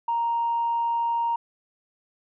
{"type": "tone", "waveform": "sine", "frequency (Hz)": 933, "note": "A#5", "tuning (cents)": 1, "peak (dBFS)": -21, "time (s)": [0.08, 1.36], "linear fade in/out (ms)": 5, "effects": ["tanh soft clip ceiling -17 dBFS"]}